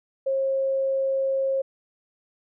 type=tone; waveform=sine; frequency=538 Hz; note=C5; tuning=48 cents sharp; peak=-21 dBFS; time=0.26-1.62 s; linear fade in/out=10 ms; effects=none